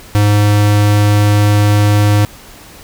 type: tone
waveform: square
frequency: 103.7 Hz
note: G#2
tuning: 2 cents flat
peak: -8 dBFS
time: 0.15-2.25 s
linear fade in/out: 0 ms
effects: pink hiss -37 dBFS RMS until 2.83 s